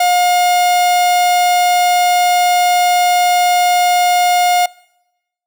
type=tone; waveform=45% pulse; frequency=714 Hz; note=F5; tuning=38 cents sharp; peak=-10 dBFS; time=0-4.66 s; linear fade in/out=5 ms; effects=noise-tail reverb RT60 0.9 s tail -24 dB re dry